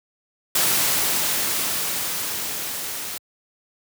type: noise with level ramp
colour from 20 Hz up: white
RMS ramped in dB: -19 to -31 dBFS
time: 0.55-3.18 s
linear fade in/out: 5 ms
effects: high-pass 80 Hz 12 dB/octave